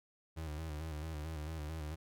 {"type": "tone with vibrato", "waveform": "35% pulse", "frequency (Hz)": 77.78, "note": "D#2", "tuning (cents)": 0, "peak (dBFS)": -38, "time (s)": [0.36, 1.96], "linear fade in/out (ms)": 20, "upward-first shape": "square", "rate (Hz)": 4.5, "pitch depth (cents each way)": 57, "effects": []}